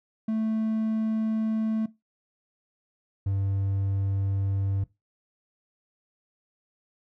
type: tone pair in turn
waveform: triangle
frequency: 220 / 98 Hz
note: A3 / G2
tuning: 0 / 0 cents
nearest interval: octave + major second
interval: 1400 cents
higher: first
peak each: -22 dBFS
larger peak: neither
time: 0.28-1.86 / 3.26-4.84 s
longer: neither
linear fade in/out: 5 ms
effects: noise-tail reverb RT60 0.2 s tail -18 dB re dry